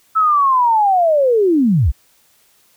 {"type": "linear sweep", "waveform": "sine", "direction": "down", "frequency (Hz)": [1318.5, 47.26], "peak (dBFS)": -10, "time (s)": [0.15, 1.92], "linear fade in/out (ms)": 20, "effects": ["white hiss -55 dBFS RMS until 2.76 s"]}